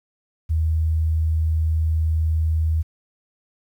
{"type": "tone", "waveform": "sine", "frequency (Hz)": 79.7, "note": "D#2", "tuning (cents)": 42, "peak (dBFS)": -17, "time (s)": [0.49, 2.83], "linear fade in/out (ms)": 20, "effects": ["9-bit"]}